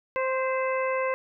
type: harmonic tone with a mistuned harmonic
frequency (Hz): 523.3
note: C5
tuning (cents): 0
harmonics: 1 / 2 / 3 / 4 / 5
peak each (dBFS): -26 / -30 / -37 / -34 / -38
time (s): 0.16-1.14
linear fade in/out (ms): 0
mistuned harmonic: 4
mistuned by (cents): -30
effects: none